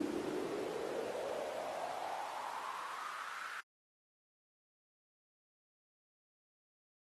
brown noise with high-pass filter sweep, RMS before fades -42 dBFS, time 0-3.61 s, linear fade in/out 10 ms, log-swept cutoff 310 to 1500 Hz, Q 5.5, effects AAC 32 kbps

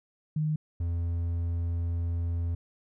sine / triangle tone pair in turn, 153.9 / 85.06 Hz, D#3 / F2, -19 / -45 cents, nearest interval minor seventh, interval 1026 cents, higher first, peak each -25 dBFS, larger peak neither, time 0.36-0.56 / 0.8-2.55 s, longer second, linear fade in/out 5 ms, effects none

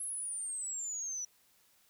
sine exponential sweep, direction down, 11010 to 5860 Hz, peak -36 dBFS, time 0-1.25 s, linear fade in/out 5 ms, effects white hiss -68 dBFS RMS until 1.89 s

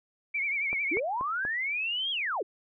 sine tone with vibrato, 2251 Hz, C#7, 26 cents sharp, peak -27 dBFS, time 0.34-1 s, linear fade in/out 10 ms, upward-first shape triangle, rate 11 Hz, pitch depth 100 cents each way
click train, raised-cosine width 1 ms, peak -24 dBFS, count 4, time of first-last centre 0.73-1.451 s, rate 4.16 Hz
sine linear two-way sweep, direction up then down, 277.1 to 3322 to 298.6 Hz, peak -28 dBFS, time 0.91-2.43 s, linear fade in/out 10 ms, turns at 2.11 s
effects none

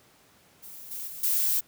violet noise with level steps, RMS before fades -44 / -36 / -40 / -25 dBFS, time 0.62-1.61 s, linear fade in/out 20 ms, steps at 0.91 / 1.07 / 1.23 s, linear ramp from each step 5 ms, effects pink hiss -59 dBFS RMS until 1.67 s + high-pass 100 Hz 12 dB/octave

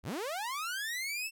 sawtooth linear sweep, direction up, 43.65 to 2697 Hz, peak -31 dBFS, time 0.03-1.31 s, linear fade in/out 50 ms, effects none

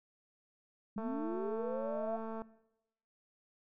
sine linear sweep, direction up, 198.8 to 692 Hz, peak -36 dBFS, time 0.96-2.17 s, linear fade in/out 5 ms
click train, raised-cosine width 1 ms, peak -30 dBFS, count 322, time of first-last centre 0.98-2.419 s, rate 223 Hz
effects noise-tail reverb RT60 0.9 s tail -19 dB re dry

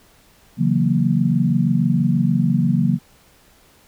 sine chord, F# dominant seventh, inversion second, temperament equal, 138.59 / 164.81 / 185 / 233.1 Hz, C#3 / E3 / F#3 / A#3, 0 / 0 / 0 / 0 cents, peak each -20 dBFS, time 0.57-2.99 s, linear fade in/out 50 ms, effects pink hiss -53 dBFS RMS until 3.87 s

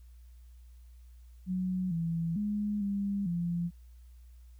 sine tone with pitch steps, 184.4 / 166.3 / 207.6 / 200 / 172.1 Hz, F#3 / E3 / G#3 / G3 / F3, -6 / +16 / 0 / +35 / -25 cents, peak -29 dBFS, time 1.46-3.71 s, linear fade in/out 50 ms, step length 450 ms, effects added 60 Hz sine -50 dBFS peak until 4.59 s + white hiss -72 dBFS RMS until 4.59 s

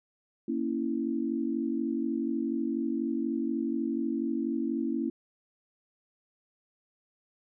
sine chord, A# diminished, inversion none, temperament equal, 233.1 / 277.2 / 329.6 Hz, A#3 / C#4 / E4, 0 / 0 / 0 cents, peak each -32 dBFS, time 0.48-5.1 s, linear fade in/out 5 ms, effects none

